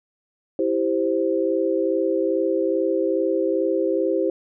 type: chord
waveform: sine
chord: C major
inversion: first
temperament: equal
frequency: 329.6 / 392 / 523.3 Hz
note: E4 / G4 / C5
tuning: 0 / 0 / 0 cents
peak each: -23 dBFS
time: 0.59-4.3 s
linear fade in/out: 2 ms
effects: none